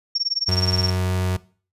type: tone with tremolo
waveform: sine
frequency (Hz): 5500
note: F8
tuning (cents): -27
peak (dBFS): -17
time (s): 0.15-0.9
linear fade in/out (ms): 5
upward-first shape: sine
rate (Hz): 19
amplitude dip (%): 100
type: tone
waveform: 35% pulse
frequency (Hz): 92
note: F#2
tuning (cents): -9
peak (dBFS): -18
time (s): 0.48-1.37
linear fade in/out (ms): 10
effects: noise-tail reverb RT60 0.4 s tail -19 dB re dry + resampled to 32000 Hz